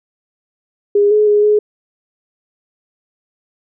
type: tone with pitch steps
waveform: sine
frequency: 408.5 / 423.4 / 415.7 / 420.6 Hz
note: G#4 / G#4 / G#4 / G#4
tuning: -29 / +33 / +2 / +22 cents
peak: -8 dBFS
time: 0.95-1.59 s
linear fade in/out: 5 ms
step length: 160 ms
effects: none